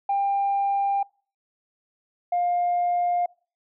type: tone pair in turn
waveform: sine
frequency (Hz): 796 / 705.8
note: G5 / F5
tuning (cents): +26 / +18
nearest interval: major second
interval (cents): 208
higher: first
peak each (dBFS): -19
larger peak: neither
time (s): 0.09-1.03 / 2.32-3.26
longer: neither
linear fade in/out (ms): 5
effects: noise-tail reverb RT60 0.4 s tail -26 dB re dry + tanh soft clip ceiling -17 dBFS